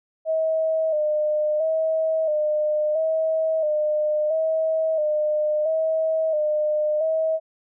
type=tone with vibrato; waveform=sine; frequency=622.3 Hz; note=D#5; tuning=in tune; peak=-19 dBFS; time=0.25-7.4 s; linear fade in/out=50 ms; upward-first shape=square; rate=0.74 Hz; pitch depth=46 cents each way; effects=none